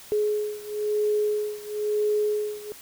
sine beating tone pair, 420.6 / 421.6 Hz, G#4 / G#4, +22 / +26 cents, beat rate 1 Hz, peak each -25 / -27 dBFS, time 0.12-2.72 s, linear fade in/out 0 ms, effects white hiss -46 dBFS RMS until 2.81 s

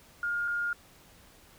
sine tone pair in turn, 1417 / 1417 Hz, F6 / F6, +25 / +25 cents, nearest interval unison, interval 0 cents, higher neither, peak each -28 dBFS, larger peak neither, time 0.23-0.48 / 0.48-0.73 s, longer neither, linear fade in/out 2 ms, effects pink hiss -57 dBFS RMS until 1.58 s

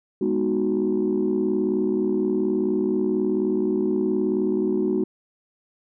sine chord, G# minor seventh, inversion none, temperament equal, 207.7 / 246.9 / 311.1 / 370 Hz, G#3 / B3 / D#4 / F#4, 0 / 0 / 0 / 0 cents, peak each -25 / -27 / -25 / -22 dBFS, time 0.21-5.04 s, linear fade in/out 5 ms, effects tanh soft clip ceiling -13 dBFS

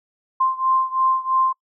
sine beating tone pair, 1046.5 / 1049.5 Hz, C6 / C6, 0 / +5 cents, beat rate 3 Hz, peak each -19 / -21 dBFS, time 0.4-1.53 s, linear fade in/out 10 ms, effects noise-tail reverb RT60 0.1 s tail -25 dB re dry

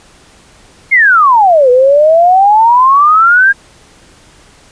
sine exponential two-way sweep, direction down then up, 2197 to 488.2 to 1634 Hz, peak -3 dBFS, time 0.91-3.53 s, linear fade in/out 20 ms, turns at 1.7 s, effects pink hiss -42 dBFS RMS until 4.71 s + resampled to 22050 Hz

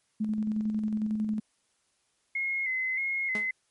sine tone with tremolo, 214.7 Hz, A3, 42 cents flat, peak -25 dBFS, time 0.2-1.4 s, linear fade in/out 10 ms, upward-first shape square, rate 11 Hz, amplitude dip 35%
sine tone with vibrato, 2100 Hz, C7, 6 cents sharp, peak -27 dBFS, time 2.35-3.51 s, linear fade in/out 5 ms, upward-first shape square, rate 1.6 Hz, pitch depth 46 cents each way
sawtooth tone with exponential decay, 211.8 Hz, G#3, 34 cents sharp, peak -27 dBFS, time 3.35-3.51 s, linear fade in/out 2 ms, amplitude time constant 34 ms
effects white hiss -72 dBFS RMS until 3.7 s + MP3 48 kbps

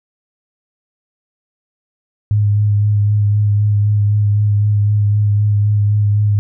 sine tone with vibrato, 103.83 Hz, G#2, in tune, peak -10 dBFS, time 2.31-6.39 s, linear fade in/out 0 ms, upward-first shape sine, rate 3.9 Hz, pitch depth 19 cents each way, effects none

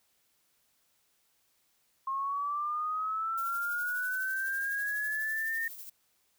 sine linear sweep, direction up, 1068 to 1834 Hz, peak -30 dBFS, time 2.07-5.68 s, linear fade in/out 5 ms
violet noise with tremolo, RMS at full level -43 dBFS, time 3.37-5.9 s, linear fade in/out 10 ms, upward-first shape triangle, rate 12 Hz, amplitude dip 55%
effects white hiss -72 dBFS RMS until 6.38 s

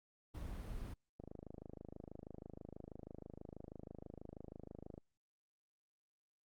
brown noise, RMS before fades -45 dBFS, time 0.34-0.94 s, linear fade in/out 10 ms
click train, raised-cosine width 2 ms, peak -36 dBFS, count 100, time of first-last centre 1.2-4.979 s, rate 26.2 Hz
effects Opus 32 kbps

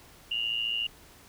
sine tone pair together, 2794 / 2908 Hz, F7 / F#7, 0 / -31 cents, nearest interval minor second, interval 69 cents, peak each -30 / -31 dBFS, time 0.31-0.87 s, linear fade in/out 5 ms, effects pink hiss -54 dBFS RMS until 1.28 s

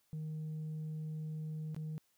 sine tone with dropouts, 155.56 Hz, D#3, in tune, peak -36 dBFS, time 0.13-1.98 s, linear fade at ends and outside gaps 0 ms, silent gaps 1.746-1.764 s, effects tanh soft clip ceiling -37 dBFS + white hiss -75 dBFS RMS until 2.17 s

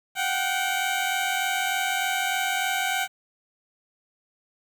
15% pulse tone pair together, 727.7 / 771 Hz, F#5 / G5, -29 / -29 cents, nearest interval minor second, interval 100 cents, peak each -22 / -19 dBFS, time 0.15-3.08 s, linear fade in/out 50 ms, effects 9-bit

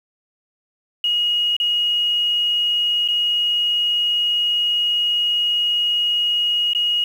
sine tone with dropouts, 2885 Hz, F#7, 44 cents flat, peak -16 dBFS, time 1.04-7.04 s, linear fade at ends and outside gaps 2 ms, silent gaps 1.566-1.6 / 3.078-3.085 / 6.734-6.749 s, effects 7-bit

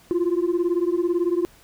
sine beating tone pair, 339.4 / 357.4 Hz, F4 / F4, -49 / +40 cents, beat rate 18 Hz, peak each -20 dBFS, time 0.11-1.45 s, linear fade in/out 0 ms, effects tanh soft clip ceiling -16 dBFS + pink hiss -53 dBFS RMS until 1.63 s

